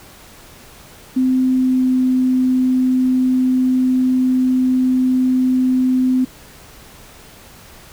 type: tone with pitch glide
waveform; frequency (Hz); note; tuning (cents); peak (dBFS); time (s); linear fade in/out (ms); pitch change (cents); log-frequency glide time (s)
sine; 257.9 to 256.1; C4 to C4; -25 to -37; -12; 1.16-6.25; 10; -12; 1.46-1.96
effects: pink hiss -42 dBFS RMS until 7.92 s